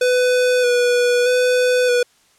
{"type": "tone with vibrato", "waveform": "square", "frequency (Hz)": 493.9, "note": "B4", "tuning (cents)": 0, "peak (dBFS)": -14, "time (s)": [0.01, 2.03], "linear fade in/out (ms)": 5, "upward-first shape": "square", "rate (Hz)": 0.8, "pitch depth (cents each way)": 19, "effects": ["white hiss -56 dBFS RMS until 2.38 s", "low-pass 9000 Hz 12 dB/octave"]}